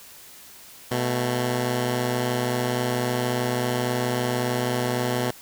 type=tone pair together; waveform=10% pulse; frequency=123.62 / 220.9 Hz; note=B2 / A3; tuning=+2 / +7 cents; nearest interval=minor seventh; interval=1005 cents; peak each=-15 / -23 dBFS; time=0.91-5.31 s; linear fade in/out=5 ms; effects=white hiss -46 dBFS RMS until 5.41 s